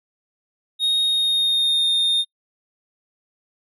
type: tone with pitch glide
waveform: triangle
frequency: 3729 to 3661 Hz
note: A#7 to A#7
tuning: 0 to -32 cents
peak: -15 dBFS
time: 0.79-2.25 s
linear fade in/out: 50 ms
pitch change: -32 cents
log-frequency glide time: 1.03-1.91 s
effects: noise-tail reverb RT60 0.1 s tail -24 dB re dry